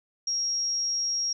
sine tone, 5600 Hz, F8, 4 cents sharp, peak -25 dBFS, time 0.27-1.33 s, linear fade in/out 5 ms, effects none

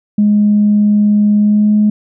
sine tone with pitch glide, 208.2 to 210.7 Hz, G#3 to G#3, +5 to +25 cents, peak -6 dBFS, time 0.18-1.9 s, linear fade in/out 5 ms, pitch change +20 cents, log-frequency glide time 1.37-1.73 s, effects tanh soft clip ceiling -2 dBFS

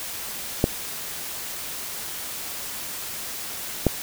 clicks, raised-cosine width 2 ms, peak -3 dBFS, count 2, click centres 0.641 / 3.867 s, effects white hiss -33 dBFS RMS until 4.02 s

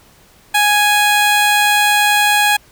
15% pulse tone, 830.6 Hz, G#5, in tune, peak -4 dBFS, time 0.54-2.57 s, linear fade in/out 10 ms, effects pink hiss -48 dBFS RMS until 2.71 s

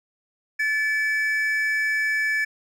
triangle tone pair together, 1740 / 2295 Hz, A6 / D7, -20 / -40 cents, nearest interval perfect fourth, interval 480 cents, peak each -20 / -25 dBFS, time 0.59-2.45 s, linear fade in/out 10 ms, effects none

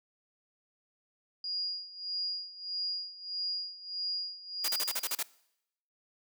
sine tone with tremolo, 4856 Hz, D#8, 43 cents flat, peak -31 dBFS, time 1.44-5.15 s, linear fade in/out 2 ms, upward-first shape sine, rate 1.6 Hz, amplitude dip 85%
white noise bursts, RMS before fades -32 dBFS, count 8, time 4.64-5.229 s, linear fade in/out 5 ms, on 43 ms, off 35 ms
effects noise-tail reverb RT60 0.8 s tail -22 dB re dry + high-pass 400 Hz 12 dB/octave

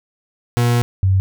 40% pulse / sine tone pair in turn, 120 / 95.24 Hz, B2 / G2, -49 / -49 cents, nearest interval major third, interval 400 cents, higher first, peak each -12 / -11 dBFS, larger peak second, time 0.57-0.82 / 1.03-1.2 s, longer first, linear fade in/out 0 ms, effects none

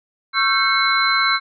sine tone cluster, 1099 / 1342 / 1559 / 2180 / 4049 Hz, C#6 / E6 / G6 / C#7 / B7, -15 / +31 / -10 / -29 / +42 cents, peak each -21 dBFS, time 0.33-1.4 s, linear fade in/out 50 ms, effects none

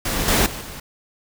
pink noise with level steps, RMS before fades -23 / -17 / -31 / -35 dBFS, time 0.05-0.8 s, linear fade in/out 5 ms, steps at 0.28 / 0.46 / 0.61 s, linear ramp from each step 2 ms, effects none

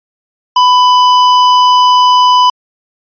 square tone, 997 Hz, B5, 16 cents sharp, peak -5 dBFS, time 0.56-2.5 s, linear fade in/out 5 ms, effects resampled to 11025 Hz

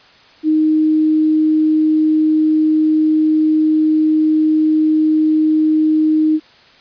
sine tone, 311.1 Hz, D#4, in tune, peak -10 dBFS, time 0.43-6.4 s, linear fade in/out 50 ms, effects white hiss -46 dBFS RMS until 6.8 s + resampled to 11025 Hz

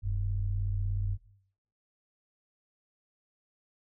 sine tone pair together, 41.2 / 98 Hz, E1 / G2, 0 / 0 cents, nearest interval octave + minor third, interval 1500 cents, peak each -31 / -30 dBFS, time 0.02-1.18 s, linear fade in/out 50 ms, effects noise-tail reverb RT60 0.7 s tail -20 dB re dry

